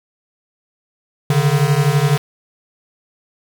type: beating tone pair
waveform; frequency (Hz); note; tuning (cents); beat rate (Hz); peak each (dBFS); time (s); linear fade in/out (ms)
square; 138.59 / 150.59; C#3 / D3; 0 / +44; 12; -16; 1.3-2.18; 2
effects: none